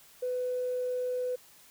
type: tone with tanh clipping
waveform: triangle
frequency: 500 Hz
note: B4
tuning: 21 cents sharp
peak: -29 dBFS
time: 0.22-1.36 s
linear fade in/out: 10 ms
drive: 4 dB
effects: white hiss -57 dBFS RMS until 1.7 s